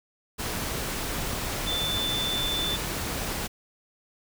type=tone in noise; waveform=sine; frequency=3526 Hz; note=A7; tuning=3 cents sharp; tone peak=-27 dBFS; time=1.66-2.77 s; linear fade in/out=20 ms; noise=pink; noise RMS=-31 dBFS; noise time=0.38-3.48 s; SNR=+1 dB; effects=none